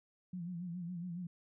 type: tone with vibrato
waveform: sine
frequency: 175.2 Hz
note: F3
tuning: 6 cents sharp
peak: -39 dBFS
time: 0.33-1.27 s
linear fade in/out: 5 ms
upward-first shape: sine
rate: 7.2 Hz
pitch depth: 80 cents each way
effects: none